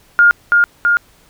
sine tone with echo, 1416 Hz, F6, 23 cents sharp, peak -5 dBFS, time 0.19-0.31 s, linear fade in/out 0 ms, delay 330 ms, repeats 2, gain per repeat -2 dB, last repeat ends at 0.97 s, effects pink hiss -50 dBFS RMS until 1.29 s

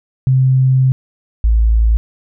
sine tone pair in turn, 130.81 / 55.57 Hz, C3 / A1, 0 / +18 cents, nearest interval octave + minor third, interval 1482 cents, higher first, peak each -8 dBFS, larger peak neither, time 0.27-0.92 / 1.44-1.97 s, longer first, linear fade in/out 0 ms, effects none

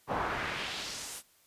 brown noise with band-pass filter sweep, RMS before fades -36 dBFS, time 0.07-1.23 s, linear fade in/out 50 ms, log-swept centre 810 to 11000 Hz, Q 1.4, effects white hiss -65 dBFS RMS until 1.46 s + resampled to 32000 Hz

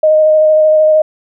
sine tone with vibrato, 620 Hz, D#5, 6 cents flat, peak -5 dBFS, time 0.03-1.02 s, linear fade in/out 5 ms, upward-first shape square, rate 13 Hz, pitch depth 10 cents each way, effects none

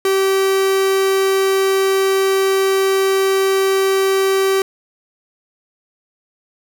45% pulse tone, 386.4 Hz, G4, 25 cents flat, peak -13 dBFS, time 0.05-4.62 s, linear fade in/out 2 ms, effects none

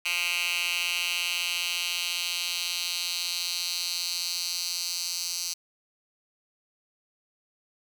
10% pulse tone with high-pass filter sweep, 174.61 Hz, F3, in tune, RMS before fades -30 dBFS, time 0.05-5.54 s, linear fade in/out 10 ms, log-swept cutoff 2500 to 5100 Hz, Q 2.7, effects none

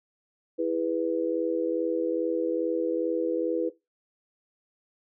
sine chord, E major, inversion none, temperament just, 329.6 / 412 / 494.4 Hz, E4 / G#4 / B4, 0 / -14 / +2 cents, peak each -28 / -33 / -27 dBFS, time 0.58-3.7 s, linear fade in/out 20 ms, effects noise-tail reverb RT60 0.2 s tail -17 dB re dry

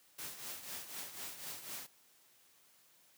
white noise with tremolo, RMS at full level -43 dBFS, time 0.18-1.87 s, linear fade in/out 10 ms, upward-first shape triangle, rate 4 Hz, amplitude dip 70%, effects white hiss -67 dBFS RMS until 3.17 s + high-pass 100 Hz 12 dB/octave

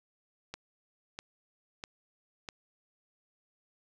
click train, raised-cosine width 0.2 ms, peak -22 dBFS, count 4, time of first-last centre 0.54-2.488 s, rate 1.54 Hz, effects none

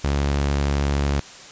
sawtooth tone with vibrato, 70.7 Hz, C#2, 35 cents sharp, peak -15 dBFS, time 0.04-1.2 s, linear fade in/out 5 ms, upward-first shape sine, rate 13 Hz, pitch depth 14 cents each way, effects white hiss -41 dBFS RMS until 1.51 s + resampled to 16000 Hz

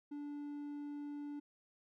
triangle tone, 290.7 Hz, D4, 18 cents flat, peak -40 dBFS, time 0.11-1.4 s, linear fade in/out 10 ms, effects none

